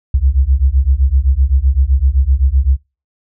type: beating tone pair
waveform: sine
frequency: 63.2 / 71 Hz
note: B1 / C#2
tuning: +41 / +42 cents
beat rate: 7.8 Hz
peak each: -12 dBFS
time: 0.14-2.77 s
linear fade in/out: 5 ms
effects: noise-tail reverb RT60 0.3 s tail -24 dB re dry